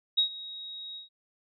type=tone with ADSR envelope; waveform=sine; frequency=3788 Hz; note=A#7; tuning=27 cents sharp; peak=-19 dBFS; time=0.17-1.09 s; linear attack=15 ms; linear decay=99 ms; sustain=-19 dB; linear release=130 ms; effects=none